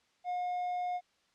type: tone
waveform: triangle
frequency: 718 Hz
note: F5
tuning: 48 cents sharp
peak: -30 dBFS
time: 0.24-1.01 s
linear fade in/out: 50 ms
effects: white hiss -71 dBFS RMS until 1.34 s + low-pass 5000 Hz 12 dB/octave